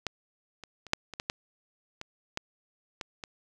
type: clicks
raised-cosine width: 0.2 ms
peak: -13 / -26 / -28 / -6 / -23 / -17 / -12 / -21 / -14 / -18 / -21 dBFS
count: 11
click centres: 0.067 / 0.637 / 0.867 / 0.934 / 1.137 / 1.199 / 1.299 / 2.014 / 2.374 / 3.012 / 3.238 s
effects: none